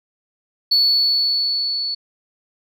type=tone with level ramp; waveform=sine; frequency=4433 Hz; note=C#8; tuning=1 cent flat; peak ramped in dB=-10 to -21 dBFS; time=0.71-1.95 s; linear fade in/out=10 ms; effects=tanh soft clip ceiling -9 dBFS